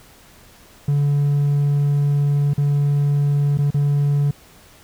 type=tone with dropouts; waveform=triangle; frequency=143.6 Hz; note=D3; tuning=39 cents flat; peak=-12 dBFS; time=0.88-4.31 s; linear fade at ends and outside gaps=5 ms; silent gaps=2.536-2.578 / 3.575-3.586 / 3.706-3.743 s; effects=tanh soft clip ceiling -8 dBFS + pink hiss -48 dBFS RMS until 4.83 s